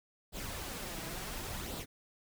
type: noise with flanger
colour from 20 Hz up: pink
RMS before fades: -41 dBFS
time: 0.32-1.86 s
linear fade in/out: 50 ms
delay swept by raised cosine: 0.23 to 6.23 ms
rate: 0.7 Hz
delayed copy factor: +0.5
effects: none